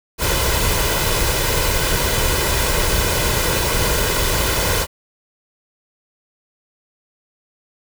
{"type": "noise with comb filter", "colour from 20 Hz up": "pink", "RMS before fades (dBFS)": -18, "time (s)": [0.18, 4.87], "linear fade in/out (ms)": 50, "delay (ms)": 2, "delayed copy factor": 0.55, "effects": []}